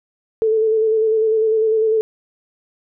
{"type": "tone with vibrato", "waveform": "sine", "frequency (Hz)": 440, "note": "A4", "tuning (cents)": 0, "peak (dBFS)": -13, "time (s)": [0.42, 2.01], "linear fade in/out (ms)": 0, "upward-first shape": "square", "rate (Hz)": 10, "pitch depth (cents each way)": 24, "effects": []}